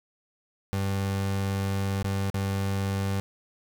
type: tone with dropouts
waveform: 30% pulse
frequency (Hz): 97.8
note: G2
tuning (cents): -4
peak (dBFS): -23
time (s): 0.73-3.2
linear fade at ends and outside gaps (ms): 0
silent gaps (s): 2.028-2.044 / 2.301-2.343
effects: none